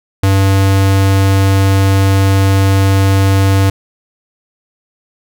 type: tone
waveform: square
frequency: 97.2 Hz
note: G2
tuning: 14 cents flat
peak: -8 dBFS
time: 0.23-3.7 s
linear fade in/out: 5 ms
effects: none